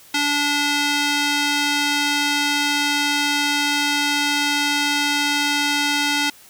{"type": "tone with band-pass filter", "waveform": "square", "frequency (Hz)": 289.8, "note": "D4", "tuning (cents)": -23, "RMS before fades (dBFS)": -20, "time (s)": [0.14, 6.3], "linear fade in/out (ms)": 5, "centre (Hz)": 3600, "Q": 0.78, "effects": ["white hiss -47 dBFS RMS until 6.49 s"]}